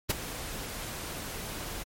pink noise with ADSR envelope, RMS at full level -23 dBFS, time 0.09-1.84 s, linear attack 14 ms, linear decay 17 ms, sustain -15 dB, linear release 22 ms, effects MP3 64 kbps

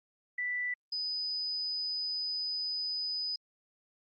sine tone pair in turn, 1975.5 / 4992 Hz, B6 / D#8, 0 / +5 cents, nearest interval octave + major third, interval 1605 cents, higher second, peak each -31 / -32 dBFS, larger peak first, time 0.38-0.74 / 0.92-3.36 s, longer second, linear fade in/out 5 ms, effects Opus 32 kbps

